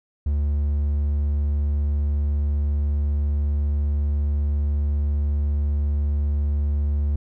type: tone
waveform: triangle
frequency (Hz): 72.7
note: D2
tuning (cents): -17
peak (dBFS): -17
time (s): 0.26-7.16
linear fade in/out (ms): 5
effects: none